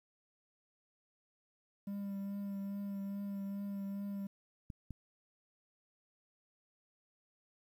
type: tone with vibrato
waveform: triangle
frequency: 199.1 Hz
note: G3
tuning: 27 cents sharp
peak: -36 dBFS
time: 1.87-4.27 s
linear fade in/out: 5 ms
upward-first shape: triangle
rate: 2.4 Hz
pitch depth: 23 cents each way
type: clicks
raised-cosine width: 5 ms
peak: -32 dBFS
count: 2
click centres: 4.702 / 4.907 s
effects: 11-bit